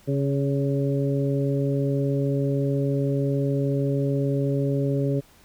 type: harmonic tone with a mistuned harmonic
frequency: 138.59 Hz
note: C#3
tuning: in tune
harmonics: 1 / 2 / 3 / 4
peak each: -23 / -27 / -28 / -31 dBFS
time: 0.07-5.21 s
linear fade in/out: 20 ms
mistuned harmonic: 4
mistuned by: +20 cents
effects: pink hiss -55 dBFS RMS until 5.44 s